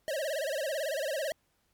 square tone with vibrato, 587.3 Hz, D5, in tune, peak -31 dBFS, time 0.08-1.32 s, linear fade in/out 0 ms, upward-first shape sine, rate 18 Hz, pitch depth 180 cents each way, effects pink hiss -73 dBFS RMS until 1.73 s + MP3 96 kbps

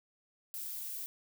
violet noise, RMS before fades -41 dBFS, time 0.54-1.06 s, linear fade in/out 0 ms, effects none

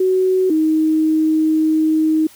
sine tone pair in turn, 373.5 / 314.1 Hz, F#4 / D#4, +16 / +16 cents, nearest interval minor third, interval 300 cents, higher first, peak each -12 dBFS, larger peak neither, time 0-0.5 / 0.5-2.27 s, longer second, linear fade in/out 5 ms, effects white hiss -45 dBFS RMS until 2.35 s

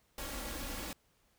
pink noise with comb filter, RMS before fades -41 dBFS, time 0.18-0.93 s, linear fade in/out 2 ms, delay 3.6 ms, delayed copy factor +0.65, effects pink hiss -72 dBFS RMS until 1.38 s

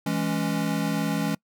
square chord, C# minor, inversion first, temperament equal, 164.81 / 207.7 / 277.2 Hz, E3 / G#3 / C#4, 0 / 0 / 0 cents, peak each -29 dBFS, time 0.06-1.35 s, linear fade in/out 5 ms, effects noise-tail reverb RT60 0.1 s tail -25 dB re dry

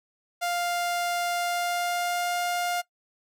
sawtooth tone with pitch glide, 700 to 705.7 Hz, F5 to F5, +4 to +18 cents, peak -22 dBFS, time 0.41-2.82 s, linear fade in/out 20 ms, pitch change +14 cents, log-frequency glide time 1.36-2.38 s, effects noise-tail reverb RT60 0.1 s tail -19 dB re dry

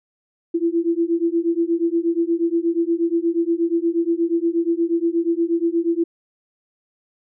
sine beating tone pair, 332.2 / 340.6 Hz, E4 / F4, +13 / -43 cents, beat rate 8.4 Hz, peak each -20 / -20 dBFS, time 0.54-6.04 s, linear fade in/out 10 ms, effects none

